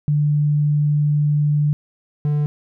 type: tone pair in turn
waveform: sine / triangle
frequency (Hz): 147.9 / 147.9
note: D3 / D3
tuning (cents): +13 / +13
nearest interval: unison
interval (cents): 0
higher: neither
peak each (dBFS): -14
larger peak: neither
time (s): 0.08-1.73 / 2.25-2.46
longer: first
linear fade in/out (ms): 0
effects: none